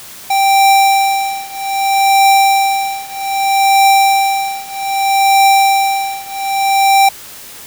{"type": "tone with tremolo", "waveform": "square", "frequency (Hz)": 784, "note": "G5", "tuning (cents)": 0, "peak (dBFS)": -6, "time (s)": [0.3, 7.09], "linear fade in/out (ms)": 5, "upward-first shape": "triangle", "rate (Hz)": 0.63, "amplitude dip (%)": 95, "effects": ["white hiss -33 dBFS RMS until 7.66 s"]}